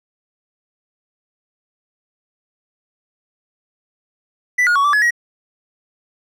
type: tone with pitch steps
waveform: triangle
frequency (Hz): 1980 / 1437 / 1119 / 1164 / 1697 / 1900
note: B6 / F6 / C#6 / D6 / G#6 / A#6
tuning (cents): +4 / +49 / +16 / -16 / +37 / +33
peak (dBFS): -10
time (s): 4.58-5.108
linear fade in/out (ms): 10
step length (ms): 88
effects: none